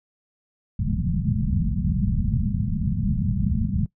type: low-pass noise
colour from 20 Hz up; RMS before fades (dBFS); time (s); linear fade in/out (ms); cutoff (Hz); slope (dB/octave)
white; -23; 0.79-3.86; 5; 220; 96
effects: noise-tail reverb RT60 0.1 s tail -19 dB re dry